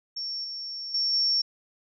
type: tone with level steps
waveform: sine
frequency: 5470 Hz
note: F8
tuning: 37 cents flat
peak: -30 / -33 / -23 / -21 dBFS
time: 0.16-1.42 s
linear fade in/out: 10 ms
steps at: 0.44 / 0.94 / 1.13 s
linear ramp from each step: 5 ms
effects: none